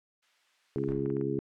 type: noise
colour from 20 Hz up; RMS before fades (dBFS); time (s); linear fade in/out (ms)
violet; -46; 0.22-0.93; 10
type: harmonic tone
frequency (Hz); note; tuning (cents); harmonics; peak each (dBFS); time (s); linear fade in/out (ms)
68.7; C#2; -15; 2 / 3 / 4 / 5 / 6; -35 / -39 / -35 / -34 / -33; 0.76-1.39; 0
type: clicks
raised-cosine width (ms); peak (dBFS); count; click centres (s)
0.5; -32; 8; 0.784 / 0.838 / 0.888 / 0.92 / 1.06 / 1.102 / 1.168 / 1.212
type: noise with exponential decay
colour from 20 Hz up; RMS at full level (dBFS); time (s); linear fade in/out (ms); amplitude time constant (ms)
brown; -40; 0.88-1.34; 2; 100
effects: low-pass 2000 Hz 12 dB/octave